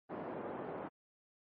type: band-pass noise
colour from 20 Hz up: white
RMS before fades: -43 dBFS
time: 0.09-0.89 s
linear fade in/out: 20 ms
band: 200 to 650 Hz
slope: 12 dB/octave
effects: low-pass 2000 Hz 12 dB/octave + MP3 32 kbps